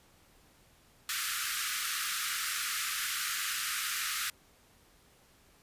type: high-pass noise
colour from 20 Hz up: pink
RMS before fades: -34 dBFS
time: 1.09-4.3 s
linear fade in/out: 2 ms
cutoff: 1200 Hz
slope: 96 dB/octave
effects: pink hiss -63 dBFS RMS until 5.62 s + resampled to 32000 Hz